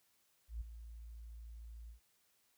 sine tone with ADSR envelope, 56.7 Hz, A#1, 47 cents flat, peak -37 dBFS, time 0.48-2 s, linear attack 130 ms, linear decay 11 ms, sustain -11 dB, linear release 110 ms, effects white hiss -75 dBFS RMS until 2.57 s

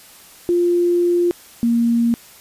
sine tone pair in turn, 349.2 / 234.1 Hz, F4 / A#3, 0 / +8 cents, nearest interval perfect fifth, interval 692 cents, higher first, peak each -13 dBFS, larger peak neither, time 0.49-1.31 / 1.63-2.14 s, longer first, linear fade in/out 0 ms, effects white hiss -44 dBFS RMS until 2.4 s + resampled to 32000 Hz

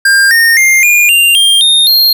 square tone with pitch steps, 1600 / 1837.9 / 2111 / 2425 / 2786 / 3200 / 3676 / 4222 Hz, G6 / A#6 / C7 / D#7 / F7 / G7 / A#7 / C8, +35 / -25 / +15 / -45 / -5 / +35 / -25 / +15 cents, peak -5 dBFS, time 0.05-2.13 s, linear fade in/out 5 ms, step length 260 ms, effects none

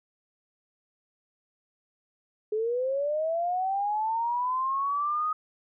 sine linear sweep, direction up, 420 to 1258 Hz, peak -25 dBFS, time 2.52-5.33 s, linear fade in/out 5 ms, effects none

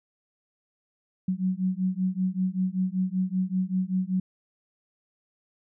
sine beating tone pair, 183.4 / 188.6 Hz, F#3 / F#3, -15 / +33 cents, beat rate 5.2 Hz, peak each -27 dBFS, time 1.28-4.2 s, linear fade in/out 5 ms, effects none

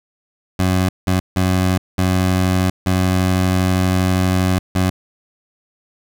20% pulse tone bursts at uneven times, 92.5 Hz, F#2, in tune, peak -9 dBFS, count 6, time 0.59-0.89 / 1.07-1.2 / 1.36-1.78 / 1.98-2.7 / 2.86-4.59 / 4.75-4.9 s, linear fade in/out 5 ms, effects none

